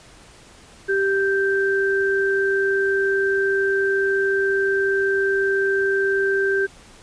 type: tone pair together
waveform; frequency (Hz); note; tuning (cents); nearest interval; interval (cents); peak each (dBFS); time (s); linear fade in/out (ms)
sine; 391.6 / 1566.4; G4 / G6; -2 / -2; 2 octaves; 2400; -19 / -21; 0.88-6.67; 20
effects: pink hiss -47 dBFS RMS until 7.02 s + resampled to 22050 Hz